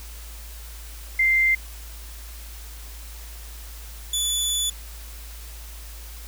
sine / 20% pulse tone pair in turn, 2089 / 3463 Hz, C7 / A7, -3 / -28 cents, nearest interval major sixth, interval 875 cents, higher second, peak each -16 dBFS, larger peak neither, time 1.19-1.55 / 4.13-4.7 s, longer second, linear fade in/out 5 ms, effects added 55 Hz sine -37 dBFS peak until 6.27 s + white hiss -44 dBFS RMS until 6.27 s

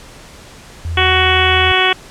sine tone, 83.4 Hz, E2, 21 cents sharp, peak -18 dBFS, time 0.85-1.72 s, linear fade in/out 0 ms
harmonic tone, 372.3 Hz, F#4, 11 cents sharp, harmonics 1 / 2 / 3 / 4 / 5 / 6 / 7 / 8 / 9, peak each -19 / -19 / -19 / -19 / -19 / -19 / -19 / -19 / -19 dBFS, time 0.97-1.93 s, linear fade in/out 5 ms
effects pink hiss -38 dBFS RMS until 2.1 s + low-pass 9000 Hz 12 dB/octave

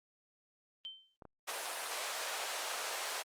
sine tone with exponential decay, 3104 Hz, G7, 18 cents flat, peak -39 dBFS, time 0.85-1.16 s, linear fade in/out 0 ms, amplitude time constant 66 ms
clicks, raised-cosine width 1 ms, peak -37 dBFS, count 2, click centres 1.222 / 1.253 s
pink high-pass noise, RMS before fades -39 dBFS, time 1.47-3.23 s, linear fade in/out 20 ms, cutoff 550 Hz, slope 24 dB/octave
effects low-pass 12000 Hz 12 dB/octave + Opus 32 kbps

